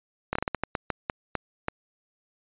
slowing click train, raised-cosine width 0.5 ms, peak -11 dBFS, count 12, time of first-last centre 0.33-1.684 s, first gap 24 ms, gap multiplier 1.3, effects resampled to 8000 Hz

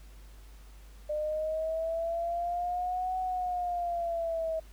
sine linear two-way sweep, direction up then down, 600 to 746 to 640 Hz, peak -29 dBFS, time 1.09-4.6 s, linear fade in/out 10 ms, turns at 3.18 s, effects added 50 Hz sine -48 dBFS peak until 4.72 s + pink hiss -60 dBFS RMS until 4.72 s

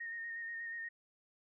sine tone with vibrato, 1847 Hz, A#6, 16 cents flat, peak -40 dBFS, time 0-0.89 s, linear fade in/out 10 ms, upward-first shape square, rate 8.3 Hz, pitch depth 19 cents each way, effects none

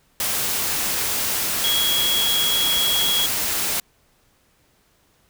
sine tone in noise, 3322 Hz, G#7, in tune, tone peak -19 dBFS, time 1.64-3.26 s, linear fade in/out 2 ms, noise white, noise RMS -23 dBFS, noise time 0.2-3.8 s, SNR +1 dB, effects pink hiss -61 dBFS RMS until 5.29 s

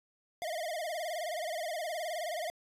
square tone with vibrato, 659.3 Hz, E5, in tune, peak -35 dBFS, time 0.42-2.5 s, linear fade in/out 0 ms, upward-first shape sine, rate 19 Hz, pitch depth 140 cents each way, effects resampled to 32000 Hz + 12-bit

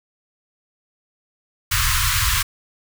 pink band-stop noise, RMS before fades -19 dBFS, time 1.71-2.43 s, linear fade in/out 10 ms, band 130 to 1000 Hz, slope 96 dB/octave, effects none

